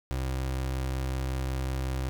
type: tone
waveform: 30% pulse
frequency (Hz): 65.41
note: C2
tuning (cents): 0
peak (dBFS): -26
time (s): 0.11-2.09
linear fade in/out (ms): 0
effects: none